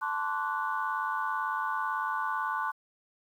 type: chord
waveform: sine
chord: D dominant seventh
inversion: second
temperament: equal with one note detuned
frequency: 880 / 1046.5 / 1144.5 / 1480 Hz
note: A5 / C6 / D6 / F#6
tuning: 0 / 0 / -45 / 0 cents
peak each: -34 dBFS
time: 0.01-2.72 s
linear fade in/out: 20 ms
effects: tanh soft clip ceiling -18 dBFS + 10-bit